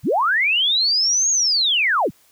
sine linear two-way sweep, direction up then down, 72.6 to 6680 to 72.6 Hz, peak -15 dBFS, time 0.03-2.11 s, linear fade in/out 50 ms, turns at 1.3 s, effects white hiss -56 dBFS RMS until 2.31 s

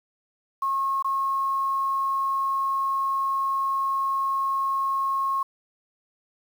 sine tone with dropouts, 1085 Hz, C#6, 37 cents flat, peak -22 dBFS, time 0.62-5.43 s, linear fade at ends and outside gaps 5 ms, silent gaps 1.025-1.044 s, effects 8-bit

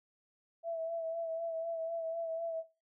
sine tone with vibrato, 660 Hz, E5, 2 cents sharp, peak -34 dBFS, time 0.63-2.64 s, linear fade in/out 50 ms, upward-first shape sine, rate 4 Hz, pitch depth 29 cents each way, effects noise-tail reverb RT60 0.3 s tail -19 dB re dry

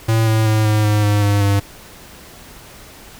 square tone with pitch steps, 112.2 / 110.4 / 108.63 / 106.89 / 105.17 / 103.48 / 101.82 / 100.19 Hz, A2 / A2 / A2 / A2 / G#2 / G#2 / G#2 / G2, +34 / +6 / -22 / -50 / +22 / -6 / -34 / +38 cents, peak -13 dBFS, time 0.08-1.6 s, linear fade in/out 10 ms, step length 190 ms, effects pink hiss -40 dBFS RMS until 3.19 s

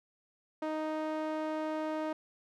sawtooth tone with band-pass filter, 311.1 Hz, D#4, in tune, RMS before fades -35 dBFS, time 0.62-2.13 s, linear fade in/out 5 ms, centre 670 Hz, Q 1, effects none

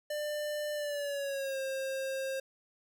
square tone with pitch glide, 596 to 534.1 Hz, D5 to C5, +25 to +36 cents, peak -34 dBFS, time 0.1-2.4 s, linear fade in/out 5 ms, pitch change -189 cents, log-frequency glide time 0.74-1.59 s, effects none

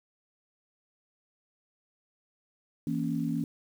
sine chord, A# diminished, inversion second, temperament equal, 164.81 / 233.1 / 277.2 Hz, E3 / A#3 / C#4, 0 / 0 / 0 cents, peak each -32 dBFS, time 2.87-3.44 s, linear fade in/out 2 ms, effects 9-bit

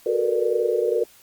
sine tone cluster, 368 / 436.5 / 466.6 / 488.5 / 592 Hz, F#4 / A4 / A#4 / B4 / D5, -9 / -14 / +2 / -19 / +14 cents, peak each -26 / -26 / -22 / -27 / -29 dBFS, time 0.06-1.04 s, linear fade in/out 5 ms, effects white hiss -52 dBFS RMS until 1.22 s + Opus 48 kbps

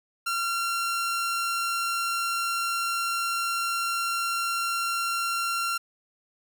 sawtooth tone, 1372 Hz, F6, 31 cents flat, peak -22 dBFS, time 0.26-5.78 s, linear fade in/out 10 ms, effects none

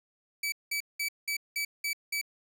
sawtooth tone bursts, 2296 Hz, D7, 40 cents flat, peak -26 dBFS, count 7, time 0.43-2.214 s, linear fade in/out 5 ms, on 92 ms, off 190 ms, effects none

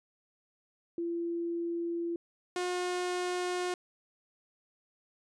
sine / sawtooth tone pair in turn, 340 / 359.4 Hz, F4 / F4, -46 / +50 cents, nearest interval minor second, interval 96 cents, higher second, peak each -31 / -27 dBFS, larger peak second, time 0.98-2.16 / 2.56-3.74 s, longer neither, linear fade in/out 2 ms, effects resampled to 22050 Hz

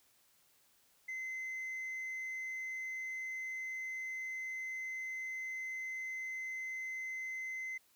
sine tone, 2056 Hz, C7, 31 cents flat, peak -36 dBFS, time 1.08-7.78 s, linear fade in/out 10 ms, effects tanh soft clip ceiling -38 dBFS + white hiss -70 dBFS RMS until 7.95 s

